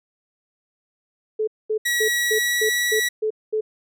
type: tone bursts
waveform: sine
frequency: 433 Hz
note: A4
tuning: 28 cents flat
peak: -19 dBFS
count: 8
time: 1.39-3.61 s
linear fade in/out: 10 ms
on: 85 ms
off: 220 ms
type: tone with pitch glide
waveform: sawtooth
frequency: 1922 to 1937.6 Hz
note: B6 to B6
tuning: -48 to -34 cents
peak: -16 dBFS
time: 1.85-3.09 s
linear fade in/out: 10 ms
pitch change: +14 cents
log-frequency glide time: 2.12-2.71 s
effects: none